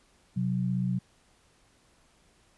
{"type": "tone pair together", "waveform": "sine", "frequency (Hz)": [128.22, 184.3], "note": ["C3", "F#3"], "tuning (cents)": [-35, -7], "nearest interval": "tritone", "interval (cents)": 628, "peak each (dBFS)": [-29, -28], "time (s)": [0.36, 0.99], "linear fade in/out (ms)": 10, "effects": ["pink hiss -64 dBFS RMS until 2.57 s", "resampled to 24000 Hz"]}